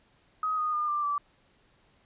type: tone with pitch steps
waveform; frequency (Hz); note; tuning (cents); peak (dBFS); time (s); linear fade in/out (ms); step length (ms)
sine; 1261 / 1235 / 1209.6 / 1184.7 / 1160.4; D#6 / D#6 / D#6 / D6 / D6; +23 / -13 / -49 / +15 / -21; -26; 0.43-1.18; 2; 150
effects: pink hiss -65 dBFS RMS until 2.05 s + resampled to 8000 Hz